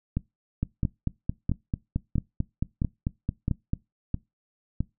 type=two click trains; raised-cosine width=5 ms; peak=-13 / -13 dBFS; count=15 / 8; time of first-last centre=0.63-3.734 / 0.17-4.806 s; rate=4.51 / 1.51 Hz; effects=noise-tail reverb RT60 0.2 s tail -22 dB re dry